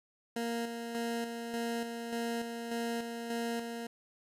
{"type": "tone with tremolo", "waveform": "20% pulse", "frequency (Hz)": 233.1, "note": "A#3", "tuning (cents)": 0, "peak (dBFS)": -28, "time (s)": [0.36, 3.87], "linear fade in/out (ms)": 5, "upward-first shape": "square", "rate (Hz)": 1.7, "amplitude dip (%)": 45, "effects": ["resampled to 32000 Hz"]}